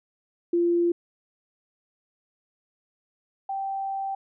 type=tone pair in turn; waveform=sine; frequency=344.6 / 780.3 Hz; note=F4 / G5; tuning=-23 / -8 cents; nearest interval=octave + major second; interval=1415 cents; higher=second; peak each=-19 / -27 dBFS; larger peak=first; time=0.53-0.92 / 3.49-4.15 s; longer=second; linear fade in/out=5 ms; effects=none